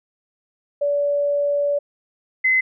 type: tone pair in turn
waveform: sine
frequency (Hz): 575 / 2045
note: D5 / C7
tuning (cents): -37 / -40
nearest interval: octave + minor seventh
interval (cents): 2197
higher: second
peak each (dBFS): -17 / -14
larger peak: second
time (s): 0.81-1.79 / 2.44-2.61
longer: first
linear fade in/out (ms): 10
effects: none